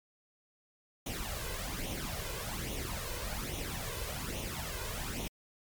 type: noise with flanger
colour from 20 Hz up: pink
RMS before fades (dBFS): -38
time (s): 1.06-5.28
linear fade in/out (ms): 5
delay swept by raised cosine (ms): 0.31 to 2.01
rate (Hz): 1.2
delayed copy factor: +0.65
effects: MP3 96 kbps